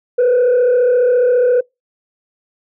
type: tone with frequency modulation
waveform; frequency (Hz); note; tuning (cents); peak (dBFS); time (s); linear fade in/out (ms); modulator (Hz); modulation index
sine; 493.9; B4; 0; -7; 0.18-1.61; 10; 34.6; 0.5
effects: noise-tail reverb RT60 0.2 s tail -26 dB re dry + tanh soft clip ceiling -8 dBFS